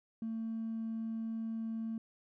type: tone with hard clipping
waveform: sine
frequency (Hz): 224.7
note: A3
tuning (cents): +37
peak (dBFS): -36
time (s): 0.22-1.98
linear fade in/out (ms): 2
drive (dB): 1
effects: none